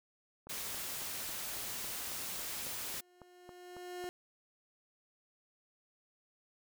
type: click train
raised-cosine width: 1 ms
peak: -36 dBFS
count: 14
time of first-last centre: 0.47-4.041 s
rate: 3.64 Hz
type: noise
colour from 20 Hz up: white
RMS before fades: -41 dBFS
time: 0.49-3.01 s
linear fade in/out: 10 ms
type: tone with exponential growth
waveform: 30% pulse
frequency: 358.2 Hz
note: F4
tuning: 44 cents sharp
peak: -36 dBFS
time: 2.52-4.09 s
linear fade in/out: 0 ms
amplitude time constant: 340 ms
effects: none